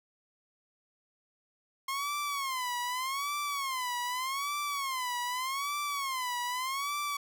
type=tone with vibrato; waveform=sawtooth; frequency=1066 Hz; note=C6; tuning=32 cents sharp; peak=-28 dBFS; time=1.88-7.17 s; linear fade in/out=5 ms; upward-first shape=sine; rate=0.83 Hz; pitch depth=160 cents each way; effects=none